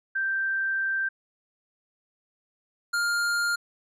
sine / square tone pair in turn, 1568 / 1405.9 Hz, G6 / F6, 0 / +11 cents, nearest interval major second, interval 189 cents, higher first, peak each -24 dBFS, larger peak neither, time 0.15-1.09 / 2.93-3.56 s, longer first, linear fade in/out 10 ms, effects low-pass 11000 Hz 12 dB/octave

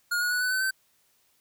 square tone with pitch steps, 1431 / 1452.7 / 1474.6 / 1496.9 / 1519.6 / 1542.6 Hz, F6 / F#6 / F#6 / F#6 / F#6 / G6, +42 / -32 / -6 / +20 / +46 / -28 cents, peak -25 dBFS, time 0.11-0.71 s, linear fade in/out 10 ms, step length 100 ms, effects white hiss -67 dBFS RMS until 1.4 s

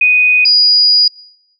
sine tone pair in turn, 2489 / 4898 Hz, D#7 / D#8, 0 / -28 cents, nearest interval octave, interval 1172 cents, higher second, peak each -6 dBFS, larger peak neither, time 0.01-0.45 / 0.45-1.08 s, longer second, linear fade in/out 5 ms, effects noise-tail reverb RT60 0.8 s tail -24 dB re dry

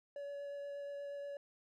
triangle tone with vibrato, 568 Hz, C#5, 42 cents sharp, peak -40 dBFS, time 0.16-1.37 s, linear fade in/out 2 ms, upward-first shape sine, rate 8.4 Hz, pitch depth 9 cents each way, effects none

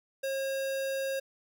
square tone, 540 Hz, C#5, 45 cents flat, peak -31 dBFS, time 0.23-1.2 s, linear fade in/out 10 ms, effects none

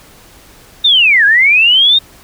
sine linear two-way sweep, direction down then up, 3729 to 1598 to 3729 Hz, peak -5 dBFS, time 0.84-1.99 s, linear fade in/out 10 ms, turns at 1.25 s, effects pink hiss -41 dBFS RMS until 2.23 s

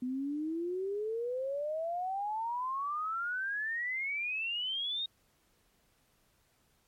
sine exponential sweep, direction up, 246.9 to 3752 Hz, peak -32 dBFS, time 0.02-5.06 s, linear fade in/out 5 ms, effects pink hiss -71 dBFS RMS until 6.87 s + MP3 64 kbps

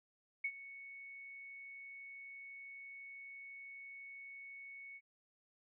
sine tone with ADSR envelope, 2217 Hz, C#7, in tune, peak -33 dBFS, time 0.44-5.01 s, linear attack 7 ms, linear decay 62 ms, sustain -16 dB, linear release 49 ms, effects none

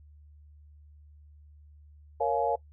sine chord, Bb minor seventh, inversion none, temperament equal with one note detuned, 466.2 / 554.4 / 698.5 / 843.7 Hz, Bb4 / Db5 / F5 / Ab5, 0 / 0 / 0 / +27 cents, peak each -30 dBFS, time 2.2-2.56 s, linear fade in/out 10 ms, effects noise-tail reverb RT60 0.1 s tail -21 dB re dry + added 74 Hz sine -51 dBFS peak until 2.72 s

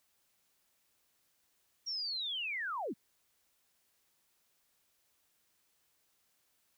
sine linear sweep, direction down, 5660 to 155.56 Hz, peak -35 dBFS, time 1.86-2.94 s, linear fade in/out 20 ms, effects white hiss -75 dBFS RMS until 6.77 s

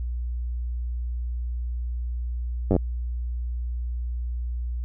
slowing click train, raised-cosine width 2 ms, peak -8 dBFS, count 6, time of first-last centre 2.71-2.764 s, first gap 10 ms, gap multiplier 1.04, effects added 60 Hz sine -26 dBFS peak until 4.84 s

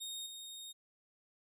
sawtooth tone with level steps, 3711 Hz, A#7, 9 cents flat, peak -38 / -43 dBFS, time 0-0.73 s, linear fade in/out 20 ms, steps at 0.26 s, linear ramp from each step 5 ms, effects resampled to 32000 Hz

